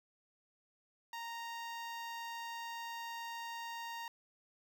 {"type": "tone with notch filter", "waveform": "sawtooth", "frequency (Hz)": 929, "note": "A#5", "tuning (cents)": -6, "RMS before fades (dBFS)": -44, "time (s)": [1.13, 4.08], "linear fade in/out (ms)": 2, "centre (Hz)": 10000, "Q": 1.2, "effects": []}